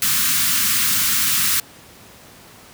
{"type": "band-stop noise", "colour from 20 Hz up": "white", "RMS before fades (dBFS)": -18, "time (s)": [0.02, 1.6], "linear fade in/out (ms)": 2, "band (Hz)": [270, 1100], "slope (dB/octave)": 48, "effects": ["pink hiss -44 dBFS RMS until 2.73 s", "high-pass 80 Hz 12 dB/octave"]}